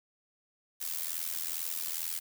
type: noise with amplitude modulation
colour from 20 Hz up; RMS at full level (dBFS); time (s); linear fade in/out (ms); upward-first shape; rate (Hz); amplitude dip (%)
blue; -32; 0.8-2.2; 20; sine; 82.3; 85
effects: none